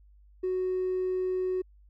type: tone with hard clipping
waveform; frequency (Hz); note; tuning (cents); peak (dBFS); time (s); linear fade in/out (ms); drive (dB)
sine; 370; F#4; 0; -27; 0.43-1.62; 10; 1
effects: added 50 Hz sine -54 dBFS peak until 1.89 s